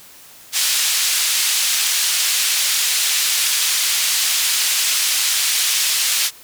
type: band-pass noise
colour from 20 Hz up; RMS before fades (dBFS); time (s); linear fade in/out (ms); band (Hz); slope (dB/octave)
pink; -18; 0.52-6.31; 50; 3100 to 12000; 12
effects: white hiss -43 dBFS RMS until 6.43 s